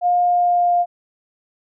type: tone with pitch glide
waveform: sine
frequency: 710 to 702.7 Hz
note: F5 to F5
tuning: +28 to +10 cents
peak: -13 dBFS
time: 0.01-0.86 s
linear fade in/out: 50 ms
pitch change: -18 cents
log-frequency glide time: 0.21-0.74 s
effects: none